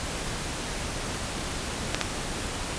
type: clicks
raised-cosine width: 0.2 ms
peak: -6 dBFS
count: 2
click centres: 1.946 / 2.013 s
effects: pink hiss -32 dBFS RMS until 2.78 s + resampled to 22050 Hz